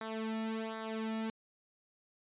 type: tone with flanger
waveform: sawtooth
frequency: 221.6 Hz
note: A3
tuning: 13 cents sharp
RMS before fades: -38 dBFS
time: 0.01-1.3 s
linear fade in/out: 2 ms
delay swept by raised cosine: 0.35 to 1.95 ms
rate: 1.3 Hz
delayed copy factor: -0.8
effects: resampled to 8000 Hz